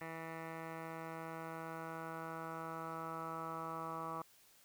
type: tone with low-pass filter sweep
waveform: 10% pulse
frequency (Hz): 162.9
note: E3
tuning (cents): -20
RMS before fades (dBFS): -45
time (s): 0.01-4.22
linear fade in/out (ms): 2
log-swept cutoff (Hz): 1800 to 1200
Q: 8.1
effects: white hiss -66 dBFS RMS until 4.64 s